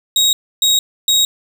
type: tone bursts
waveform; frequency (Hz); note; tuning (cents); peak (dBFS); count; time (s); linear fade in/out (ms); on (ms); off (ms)
30% pulse; 3786; A#7; +26; -8; 3; 0.16-1.25; 2; 170; 290
effects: none